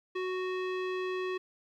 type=tone with low-pass filter; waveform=square; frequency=370 Hz; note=F#4; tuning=in tune; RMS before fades=-34 dBFS; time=0.15-1.38 s; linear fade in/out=10 ms; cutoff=2800 Hz; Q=1.5; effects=12-bit